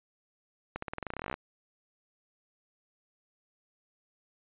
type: accelerating click train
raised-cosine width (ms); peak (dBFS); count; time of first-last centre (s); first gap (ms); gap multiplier
0.5; -20; 19; 0.76-1.341; 64; 0.91
effects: resampled to 8000 Hz